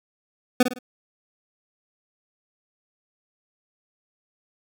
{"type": "tone with echo", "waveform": "25% pulse", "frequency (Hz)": 250, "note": "B3", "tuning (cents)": 21, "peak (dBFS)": -9, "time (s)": [0.6, 0.63], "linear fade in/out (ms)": 5, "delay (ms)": 53, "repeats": 3, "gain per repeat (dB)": -8, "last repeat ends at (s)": 0.789, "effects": []}